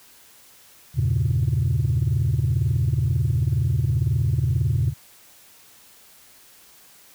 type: chord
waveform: sine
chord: E diminished seventh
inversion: none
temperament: equal with one note detuned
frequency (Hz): 81.46 / 98 / 116.54 / 138.59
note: E2 / G2 / Bb2 / Db3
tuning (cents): -20 / 0 / 0 / 0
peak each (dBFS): -24 / -25 / -21 / -22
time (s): 0.94-4.94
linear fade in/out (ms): 50
effects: tanh soft clip ceiling -13 dBFS + white hiss -51 dBFS RMS until 7.14 s